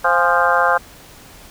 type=harmonic tone with a mistuned harmonic; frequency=174.61 Hz; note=F3; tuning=in tune; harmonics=3 / 4 / 5 / 6 / 7 / 8 / 9; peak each=-20 / -20 / -20 / -20 / -20 / -20 / -20 dBFS; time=0.04-0.78 s; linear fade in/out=10 ms; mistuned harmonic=5; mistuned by=-82 cents; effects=pink hiss -42 dBFS RMS until 1.5 s